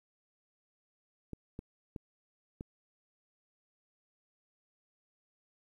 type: clicks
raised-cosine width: 3 ms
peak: -28 dBFS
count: 4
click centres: 1.333 / 1.591 / 1.962 / 2.609 s
effects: 11-bit